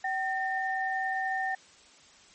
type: tone pair together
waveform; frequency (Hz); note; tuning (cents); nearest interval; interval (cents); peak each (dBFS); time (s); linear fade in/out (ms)
sine; 764.8 / 1817; G5 / A#6; -43 / -45; octave + minor third; 1498; -30 / -31; 0.04-1.55; 5
effects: white hiss -56 dBFS RMS until 2.34 s + MP3 32 kbps